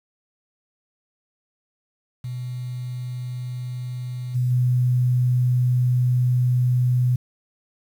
sine tone with level steps, 124.7 Hz, B2, 17 cents sharp, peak -27 / -18 / -16 dBFS, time 2.24-7.16 s, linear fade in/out 5 ms, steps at 4.34 / 4.5 s, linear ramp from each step 20 ms, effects 8-bit

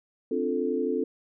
sine chord, D minor seventh, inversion third, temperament equal, 261.6 / 293.7 / 349.2 / 440 Hz, C4 / D4 / F4 / A4, 0 / 0 / 0 / 0 cents, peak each -30 / -33 / -31 / -28 dBFS, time 0.31-1.04 s, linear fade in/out 5 ms, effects none

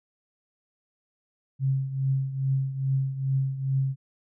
sine tone with tremolo, 134.6 Hz, C3, 49 cents sharp, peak -20 dBFS, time 1.59-3.96 s, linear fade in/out 50 ms, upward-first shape triangle, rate 2.4 Hz, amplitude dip 75%, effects none

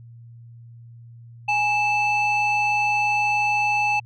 sine tone pair together, 830.6 / 2637 Hz, G#5 / E7, 0 / 0 cents, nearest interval octave + minor sixth, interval 2000 cents, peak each -19 dBFS, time 1.48-4 s, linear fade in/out 10 ms, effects tanh soft clip ceiling -15 dBFS + added 117 Hz sine -41 dBFS peak until 4.05 s

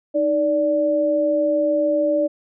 sine tone pair together, 310 / 583 Hz, D#4 / D5, -6 / -13 cents, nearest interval major seventh, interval 1093 cents, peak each -22 / -17 dBFS, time 0.14-2.28 s, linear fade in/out 20 ms, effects none

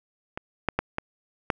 clicks, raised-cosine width 0.5 ms, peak -17 / -7 / -8 / -12 / -7 dBFS, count 5, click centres 0.375 / 0.687 / 0.79 / 0.984 / 1.502 s, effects none

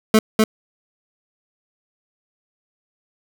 25% pulse tone with echo, 218.2 Hz, A3, 14 cents flat, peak -6 dBFS, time 0.14-0.19 s, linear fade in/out 2 ms, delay 250 ms, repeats 1, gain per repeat -2 dB, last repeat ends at 0.44 s, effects none

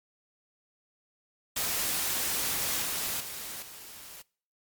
white noise with level steps, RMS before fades -30 / -32 / -39 / -46 dBFS, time 1.56-4.22 s, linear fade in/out 5 ms, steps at 2.82 / 3.2 / 3.62 s, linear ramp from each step 5 ms, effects noise-tail reverb RT60 0.5 s tail -25 dB re dry + MP3 96 kbps

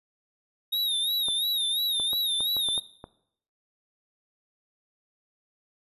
square tone with vibrato, 3729 Hz, A#7, in tune, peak -25 dBFS, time 0.72-2.8 s, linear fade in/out 10 ms, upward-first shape sine, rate 2.9 Hz, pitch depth 92 cents each way
clicks, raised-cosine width 1 ms, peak -25 dBFS, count 8, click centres 1.285 / 1.999 / 2.132 / 2.406 / 2.567 / 2.687 / 2.778 / 3.041 s
effects noise-tail reverb RT60 0.7 s tail -18 dB re dry + resampled to 32000 Hz

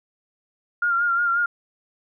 sine tone with vibrato, 1399 Hz, F6, 3 cents sharp, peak -18 dBFS, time 0.82-1.46 s, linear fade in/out 5 ms, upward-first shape sine, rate 5.6 Hz, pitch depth 38 cents each way, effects none

